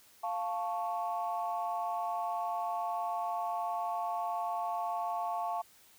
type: chord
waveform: sine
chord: F augmented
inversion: none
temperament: equal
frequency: 698.5 / 880 / 1108.7 Hz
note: F5 / A5 / C#6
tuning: 0 / 0 / 0 cents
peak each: -34 / -36 / -38 dBFS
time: 0.23-5.62 s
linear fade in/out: 10 ms
effects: tanh soft clip ceiling -24 dBFS + white hiss -61 dBFS RMS until 5.98 s